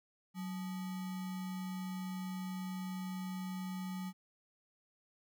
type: tone with sample-and-hold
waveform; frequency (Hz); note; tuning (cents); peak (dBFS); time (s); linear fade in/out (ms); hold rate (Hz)
sine; 185.5; F#3; +5; -38; 0.34-4.13; 50; 1050
effects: none